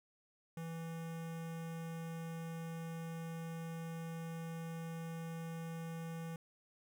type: tone with notch filter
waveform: square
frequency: 164.81 Hz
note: E3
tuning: in tune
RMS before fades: -44 dBFS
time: 0.57-6.36 s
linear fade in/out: 2 ms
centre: 4300 Hz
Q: 1.6
effects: none